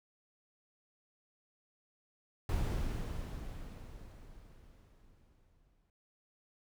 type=noise with exponential decay; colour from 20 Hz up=brown; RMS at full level=-32 dBFS; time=2.49-5.9 s; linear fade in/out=2 ms; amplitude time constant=740 ms; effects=none